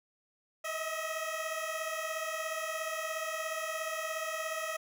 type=beating tone pair; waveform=15% pulse; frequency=629 / 646 Hz; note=D#5 / E5; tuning=+19 / -35 cents; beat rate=17 Hz; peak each=-31 dBFS; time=0.64-4.77 s; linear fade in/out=10 ms; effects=none